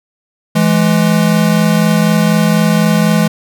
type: tone pair together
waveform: square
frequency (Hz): 166.65 / 210.7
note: E3 / G#3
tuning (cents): +19 / +25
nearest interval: major third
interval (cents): 406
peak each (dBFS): -12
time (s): 0.55-3.28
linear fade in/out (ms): 10
effects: none